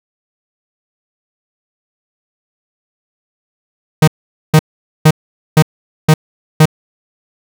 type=tone bursts; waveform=45% pulse; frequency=155.56 Hz; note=D#3; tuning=in tune; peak=-3 dBFS; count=6; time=4.02-6.656 s; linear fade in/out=5 ms; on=56 ms; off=460 ms; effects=none